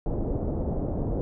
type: low-pass noise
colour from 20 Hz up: pink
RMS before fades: -28 dBFS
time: 0.06-1.21 s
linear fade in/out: 0 ms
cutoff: 630 Hz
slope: 24 dB/octave
effects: none